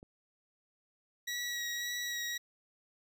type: click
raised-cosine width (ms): 2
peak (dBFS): -38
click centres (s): 0.029
type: tone with vibrato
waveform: 20% pulse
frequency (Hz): 1921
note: B6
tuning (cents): -48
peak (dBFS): -30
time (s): 1.27-2.38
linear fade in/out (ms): 10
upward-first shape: sine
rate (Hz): 1.8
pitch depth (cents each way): 17
effects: none